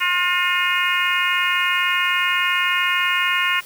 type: harmonic tone with a mistuned harmonic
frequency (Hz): 356.4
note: F4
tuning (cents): +35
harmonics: 3 / 4 / 5 / 6 / 7 / 8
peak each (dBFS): -24 / -24 / -24 / -24 / -24 / -24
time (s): 0-3.61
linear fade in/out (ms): 20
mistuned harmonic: 5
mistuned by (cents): +28
effects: white hiss -42 dBFS RMS until 3.65 s